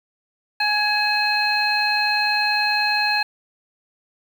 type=harmonic tone with a mistuned harmonic; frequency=835 Hz; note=G#5; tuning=9 cents sharp; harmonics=1 / 2 / 3 / 5; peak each=-23 / -23 / -23 / -23 dBFS; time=0.6-3.23 s; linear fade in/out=5 ms; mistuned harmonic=3; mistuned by=+37 cents; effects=7-bit